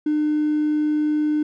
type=tone with hard clipping; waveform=triangle; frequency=301.9 Hz; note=D4; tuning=48 cents sharp; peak=-18 dBFS; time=0.06-1.43 s; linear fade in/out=5 ms; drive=4 dB; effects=none